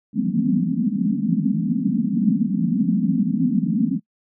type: band-pass noise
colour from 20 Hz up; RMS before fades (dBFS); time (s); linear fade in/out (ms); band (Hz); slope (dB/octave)
white; -20; 0.13-4; 50; 160 to 270; 96
effects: noise-tail reverb RT60 0.1 s tail -24 dB re dry